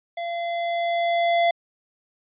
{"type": "tone with level ramp", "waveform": "square", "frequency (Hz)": 685, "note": "F5", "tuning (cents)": -34, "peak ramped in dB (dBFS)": [-28, -17], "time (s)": [0.17, 1.51], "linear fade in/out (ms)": 5, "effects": ["resampled to 8000 Hz"]}